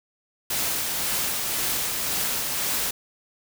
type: noise with tremolo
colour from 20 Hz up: white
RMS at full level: -25 dBFS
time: 0.5-2.91 s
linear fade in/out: 5 ms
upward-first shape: triangle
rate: 1.9 Hz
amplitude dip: 30%
effects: none